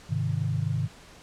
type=chord; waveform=sine; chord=Ab major; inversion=none; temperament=equal with one note detuned; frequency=103.83 / 131.49 / 155.56 Hz; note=Ab2 / C3 / Eb3; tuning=0 / +9 / 0 cents; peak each=-29 dBFS; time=0.09-0.88 s; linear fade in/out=20 ms; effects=pink hiss -50 dBFS RMS until 1.22 s + low-pass 8000 Hz 12 dB/octave